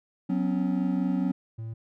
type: chord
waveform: triangle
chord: F# suspended fourth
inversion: none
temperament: equal with one note detuned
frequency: 185 / 252.6 / 277.2 Hz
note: F#3 / B3 / C#4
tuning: 0 / +39 / 0 cents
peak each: -25 / -27 / -27 dBFS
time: 0.29-1.32 s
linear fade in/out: 10 ms
type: tone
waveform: triangle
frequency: 112.8 Hz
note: A2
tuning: 44 cents sharp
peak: -31 dBFS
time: 1.58-1.74 s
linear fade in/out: 10 ms
effects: none